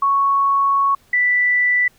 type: tone pair in turn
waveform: sine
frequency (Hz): 1108.7 / 1975.5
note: C#6 / B6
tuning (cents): 0 / 0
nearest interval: minor seventh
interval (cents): 1000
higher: second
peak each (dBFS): -13 / -13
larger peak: neither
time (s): 0.02-0.95 / 1.13-1.88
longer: first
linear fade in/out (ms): 5
effects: pink hiss -55 dBFS RMS until 1.98 s